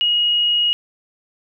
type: tone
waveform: sine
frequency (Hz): 2887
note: F#7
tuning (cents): -43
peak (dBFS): -14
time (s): 0.01-0.73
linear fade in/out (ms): 0
effects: none